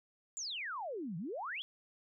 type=exponential two-way sweep; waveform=sine; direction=down then up; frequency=7430 to 153.3 to 3479 Hz; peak=-38 dBFS; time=0.37-1.62 s; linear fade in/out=0 ms; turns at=1.17 s; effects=none